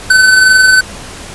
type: tone with amplitude modulation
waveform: square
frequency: 1518 Hz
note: F#6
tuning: 44 cents sharp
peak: -3 dBFS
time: 0.1-0.81 s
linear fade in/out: 5 ms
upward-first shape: sine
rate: 22.3 Hz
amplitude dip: 35%
effects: pink hiss -28 dBFS RMS until 1.34 s + resampled to 24000 Hz